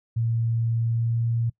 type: tone with pitch glide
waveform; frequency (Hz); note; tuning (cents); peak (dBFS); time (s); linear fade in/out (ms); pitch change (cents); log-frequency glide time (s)
sine; 115.1 to 116.3; A#2 to A#2; -22 to -4; -21; 0.16-1.5; 10; +18; 0.75-1.25
effects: noise-tail reverb RT60 0.1 s tail -23 dB re dry